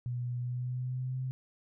sine tone with pitch glide, 122.5 to 129.56 Hz, B2 to C3, -14 to -17 cents, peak -32 dBFS, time 0.06-1.31 s, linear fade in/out 0 ms, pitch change +97 cents, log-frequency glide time 0.38-1.19 s, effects none

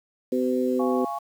harmonic tone, 127.1 Hz, C3, 50 cents flat, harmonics 2 / 3 / 4, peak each -24 / -26 / -27 dBFS, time 0.32-1.05 s, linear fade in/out 5 ms
sine chord, Db major, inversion first, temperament just, 693 / 831.5 / 1108.7 Hz, F5 / Ab5 / Db6, -14 / +2 / 0 cents, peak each -32 dBFS, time 0.79-1.19 s, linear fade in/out 10 ms
effects 8-bit

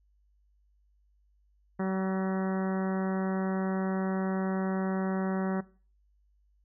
harmonic tone with a mistuned harmonic, 190 Hz, F#3, 46 cents sharp, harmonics 1 / 2 / 3 / 4 / 5 / 6 / 7 / 8 / 9 / 10, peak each -29 / -35 / -39 / -41 / -43 / -45 / -46 / -47 / -48 / -49 dBFS, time 1.79-5.61 s, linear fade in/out 10 ms, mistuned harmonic 8, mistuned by -17 cents, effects noise-tail reverb RT60 0.4 s tail -20 dB re dry + added 50 Hz sine -64 dBFS peak until 6.64 s

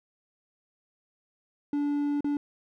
triangle tone with dropouts, 289.4 Hz, D4, 25 cents flat, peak -23 dBFS, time 1.73-2.37 s, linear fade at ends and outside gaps 2 ms, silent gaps 2.207-2.244 s, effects none

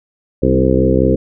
harmonic tone with a mistuned harmonic, 65 Hz, C2, 11 cents flat, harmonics 1 / 2 / 3 / 4 / 5 / 6 / 7 / 8, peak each -18 / -18 / -18 / -18 / -18 / -18 / -18 / -18 dBFS, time 0.42-1.16 s, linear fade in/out 10 ms, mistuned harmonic 4, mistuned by +23 cents, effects none

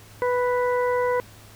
harmonic tone, 493.9 Hz, B4, in tune, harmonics 1 / 2 / 3 / 4, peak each -21 / -26 / -34 / -34 dBFS, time 0.22-1.2 s, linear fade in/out 0 ms, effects added 105 Hz sine -49 dBFS peak until 1.55 s + pink hiss -49 dBFS RMS until 1.55 s

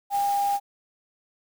sine tone in noise, 805 Hz, G5, 46 cents sharp, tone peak -21 dBFS, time 0.1-0.6 s, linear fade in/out 50 ms, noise white, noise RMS -39 dBFS, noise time 0.1-0.6 s, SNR +15 dB, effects none

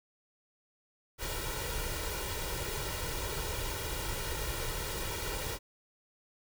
pink noise with comb filter, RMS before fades -36 dBFS, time 1.18-5.59 s, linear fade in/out 50 ms, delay 2.1 ms, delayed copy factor +0.7, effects none

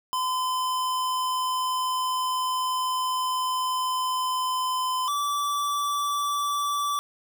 square tone pair in turn, 1021 / 1158.2 Hz, C6 / D6, -43 / -24 cents, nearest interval major second, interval 219 cents, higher second, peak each -25 dBFS, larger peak neither, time 0.13-5.08 / 5.08-6.99 s, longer first, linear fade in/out 0 ms, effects none

